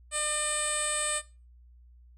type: tone with low-pass filter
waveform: 10% pulse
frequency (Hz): 602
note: D5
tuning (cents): +43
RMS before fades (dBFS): -30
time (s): 0.11-1.22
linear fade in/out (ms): 50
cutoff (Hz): 8500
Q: 9.6
effects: noise-tail reverb RT60 0.3 s tail -17 dB re dry + added 60 Hz sine -52 dBFS peak until 2.17 s